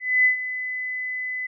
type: tone with ADSR envelope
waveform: sine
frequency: 2010 Hz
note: B6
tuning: 30 cents sharp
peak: -13 dBFS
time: 0-1.47 s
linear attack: 250 ms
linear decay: 110 ms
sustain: -13 dB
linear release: 11 ms
effects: none